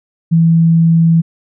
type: tone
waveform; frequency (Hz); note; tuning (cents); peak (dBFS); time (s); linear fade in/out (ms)
sine; 165.1; E3; +3; -6; 0.31-1.22; 20
effects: none